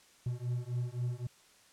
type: beating tone pair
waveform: triangle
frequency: 120.7 / 124.5 Hz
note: B2 / B2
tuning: -39 / +14 cents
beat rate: 3.8 Hz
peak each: -34 / -34 dBFS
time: 0.26-1.27 s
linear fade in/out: 5 ms
effects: white hiss -62 dBFS RMS until 1.72 s + low-pass 9000 Hz 12 dB/octave